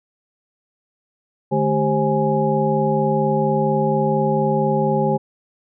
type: tone cluster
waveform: sine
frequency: 150.7 / 215 / 392.9 / 531 / 833 Hz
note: D3 / A3 / G4 / C5 / G#5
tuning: +45 / -40 / +4 / +25 / +5 cents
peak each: -22 dBFS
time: 1.51-5.18 s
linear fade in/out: 20 ms
effects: none